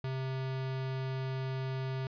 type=tone; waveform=square; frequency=131.9 Hz; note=C3; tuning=14 cents sharp; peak=-34 dBFS; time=0.04-2.07 s; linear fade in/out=2 ms; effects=resampled to 11025 Hz